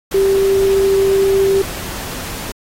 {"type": "tone in noise", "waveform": "sine", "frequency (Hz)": 390, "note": "G4", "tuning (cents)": -9, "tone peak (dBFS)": -10, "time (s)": [0.14, 1.62], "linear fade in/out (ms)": 5, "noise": "pink", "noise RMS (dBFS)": -27, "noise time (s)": [0.11, 2.52], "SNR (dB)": 14, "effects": ["AAC 48 kbps"]}